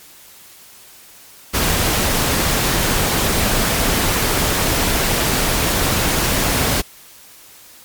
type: noise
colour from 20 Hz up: pink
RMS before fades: -17 dBFS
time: 1.53-6.82 s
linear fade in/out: 20 ms
effects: white hiss -43 dBFS RMS until 7.84 s + MP3 96 kbps